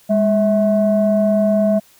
sine tone pair together, 204.7 / 650 Hz, G#3 / E5, -25 / -24 cents, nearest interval octave + minor sixth, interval 2001 cents, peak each -14 dBFS, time 0.09-1.8 s, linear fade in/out 20 ms, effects tanh soft clip ceiling -6 dBFS + white hiss -51 dBFS RMS until 1.99 s

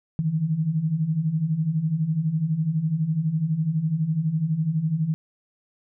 sine beating tone pair, 150 / 162 Hz, D3 / E3, +37 / -30 cents, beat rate 12 Hz, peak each -27 / -22 dBFS, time 0.19-5.14 s, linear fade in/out 0 ms, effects none

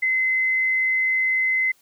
sine tone, 2051 Hz, C7, 35 cents flat, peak -18 dBFS, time 0.02-1.72 s, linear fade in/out 10 ms, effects white hiss -60 dBFS RMS until 1.81 s

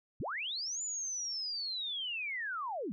sine linear two-way sweep, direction up then down, 46.25 to 7090 to 171.6 Hz, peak -35 dBFS, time 0.2-2.92 s, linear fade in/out 0 ms, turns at 0.82 s, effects none

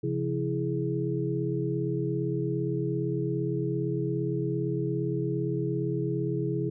sine tone cluster, 134.1 / 171.6 / 329.2 / 417.8 Hz, C3 / F3 / E4 / G#4, +43 / -30 / -2 / +10 cents, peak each -30 / -34 / -32 / -32 dBFS, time 0.03-6.7 s, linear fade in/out 10 ms, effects none

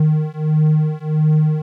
triangle beating tone pair, 153.4 / 154.9 Hz, D#3 / D#3, -24 / -7 cents, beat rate 1.5 Hz, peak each -14 dBFS, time 0-1.62 s, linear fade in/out 5 ms, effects none

